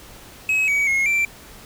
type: tone with pitch steps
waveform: triangle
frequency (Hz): 2558 / 2266 / 2162 / 2347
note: D#7 / C#7 / C#7 / D7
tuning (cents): +47 / +37 / -44 / -2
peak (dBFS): -15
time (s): 0.49-1.25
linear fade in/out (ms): 2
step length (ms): 190
effects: pink hiss -43 dBFS RMS until 1.65 s